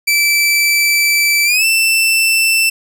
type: tone with pitch glide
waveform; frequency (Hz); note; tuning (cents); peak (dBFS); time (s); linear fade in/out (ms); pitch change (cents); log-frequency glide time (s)
sawtooth; 2323 to 2668; D7 to E7; -20 to +20; -7; 0.07-2.7; 10; +240; 1.45-1.65
effects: none